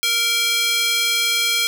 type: tone with high-pass filter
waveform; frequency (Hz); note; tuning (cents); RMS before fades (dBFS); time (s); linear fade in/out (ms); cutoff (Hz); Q
square; 464.7; A#4; -5; -19; 0.03-1.67; 0; 2800; 1.6
effects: none